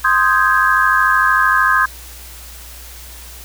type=chord; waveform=sine; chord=Ab major seventh; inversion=first; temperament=equal; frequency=1046.5 / 1244.5 / 1568 / 1661.2 Hz; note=C6 / Eb6 / G6 / Ab6; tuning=0 / 0 / 0 / 0 cents; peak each=-16 dBFS; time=0.04-1.86 s; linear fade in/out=10 ms; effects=added 60 Hz sine -36 dBFS peak until 3.44 s + white hiss -37 dBFS RMS until 3.44 s